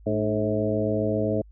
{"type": "harmonic tone with a mistuned harmonic", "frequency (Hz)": 107.3, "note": "A2", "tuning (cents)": -43, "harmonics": [1, 2, 3, 4, 5, 6], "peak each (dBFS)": [-29, -29, -29, -29, -29, -29], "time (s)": [0.06, 1.42], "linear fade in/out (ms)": 10, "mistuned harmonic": 3, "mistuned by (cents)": -76, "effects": ["added 52 Hz sine -46 dBFS peak until 1.51 s"]}